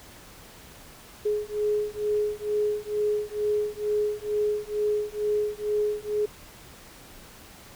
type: beating tone pair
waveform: sine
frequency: 418.7 / 420.9 Hz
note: G#4 / G#4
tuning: +14 / +23 cents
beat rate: 2.2 Hz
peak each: -27 dBFS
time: 1.25-6.26 s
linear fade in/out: 10 ms
effects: pink hiss -48 dBFS RMS until 7.75 s